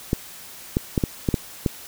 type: clicks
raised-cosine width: 3 ms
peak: -6 dBFS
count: 7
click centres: 0.131 / 0.769 / 0.978 / 1.038 / 1.288 / 1.342 / 1.662 s
effects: white hiss -41 dBFS RMS until 1.87 s